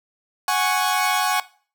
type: chord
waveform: sawtooth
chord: F# suspended second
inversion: none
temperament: equal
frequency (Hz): 740 / 830.6 / 1108.7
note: F#5 / G#5 / C#6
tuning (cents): 0 / 0 / 0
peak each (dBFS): -19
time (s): 0.48-1.4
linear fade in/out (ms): 2
effects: noise-tail reverb RT60 0.4 s tail -18 dB re dry